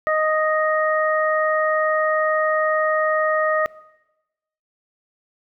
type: harmonic tone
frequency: 622.3 Hz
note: D#5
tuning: in tune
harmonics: 1 / 2 / 3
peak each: -19 / -22 / -24 dBFS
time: 0.07-3.66 s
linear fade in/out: 0 ms
effects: noise-tail reverb RT60 1.0 s tail -20 dB re dry